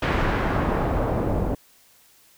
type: noise with low-pass filter sweep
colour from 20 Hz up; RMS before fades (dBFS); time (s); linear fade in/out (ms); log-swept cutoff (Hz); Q
pink; -23; 0.02-1.55; 5; 2200 to 530; 0.99
effects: white hiss -56 dBFS RMS until 2.37 s